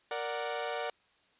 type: chord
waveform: sawtooth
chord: Bb augmented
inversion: none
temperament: equal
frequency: 466.2 / 587.3 / 740 Hz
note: Bb4 / D5 / F#5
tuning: 0 / 0 / 0 cents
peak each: -34 dBFS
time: 0.11-0.9 s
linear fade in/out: 2 ms
effects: white hiss -68 dBFS RMS until 1.39 s + resampled to 8000 Hz

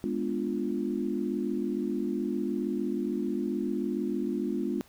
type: chord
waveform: sine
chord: G# diminished seventh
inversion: none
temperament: equal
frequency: 207.7 / 246.9 / 293.7 / 349.2 Hz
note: G#3 / B3 / D4 / F4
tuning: 0 / 0 / 0 / 0 cents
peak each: -33 / -33 / -34 / -33 dBFS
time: 0.04-4.81 s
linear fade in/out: 0 ms
effects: pink hiss -58 dBFS RMS until 4.88 s

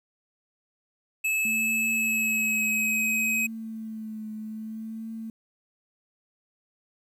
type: tone with pitch glide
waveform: square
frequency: 2600 to 2530 Hz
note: E7 to D#7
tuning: -24 to +28 cents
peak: -24 dBFS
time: 1.24-3.47 s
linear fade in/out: 10 ms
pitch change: -48 cents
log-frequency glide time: 1.79-3.02 s
type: tone with vibrato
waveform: sine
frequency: 220 Hz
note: A3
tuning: in tune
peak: -33 dBFS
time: 1.45-5.3 s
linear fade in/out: 2 ms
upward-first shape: triangle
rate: 0.61 Hz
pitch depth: 36 cents each way
effects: 10-bit

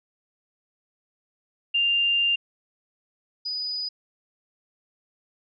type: tone pair in turn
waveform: sine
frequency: 2794 / 4961 Hz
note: F7 / D#8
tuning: 0 / -6 cents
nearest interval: minor seventh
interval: 994 cents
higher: second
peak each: -19 / -27 dBFS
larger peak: first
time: 1.74-2.36 / 3.45-3.89 s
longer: first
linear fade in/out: 10 ms
effects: none

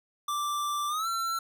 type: tone with pitch glide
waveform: square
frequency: 1174.7 to 1349.4 Hz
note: D6 to E6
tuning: 0 to +40 cents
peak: -29 dBFS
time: 0.28-1.39 s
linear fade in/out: 5 ms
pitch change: +240 cents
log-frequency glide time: 0.88-1.07 s
effects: 11-bit

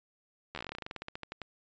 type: slowing click train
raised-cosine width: 0.3 ms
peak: -23 dBFS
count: 22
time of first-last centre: 0.55-1.417 s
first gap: 12 ms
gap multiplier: 1.11
effects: resampled to 16000 Hz

